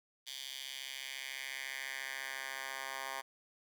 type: tone with high-pass filter sweep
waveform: 10% pulse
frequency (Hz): 134.2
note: C3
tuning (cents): +44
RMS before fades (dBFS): -43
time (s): 0.26-3.22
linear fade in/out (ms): 20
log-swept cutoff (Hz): 3500 to 1100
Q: 2.2
effects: none